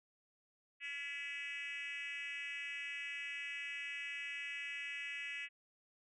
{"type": "tone with frequency modulation", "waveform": "sine", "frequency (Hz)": 2292, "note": "D7", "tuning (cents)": -43, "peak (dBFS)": -39, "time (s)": [0.8, 5.49], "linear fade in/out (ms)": 50, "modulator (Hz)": 298, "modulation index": 1.7, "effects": ["tanh soft clip ceiling -39 dBFS"]}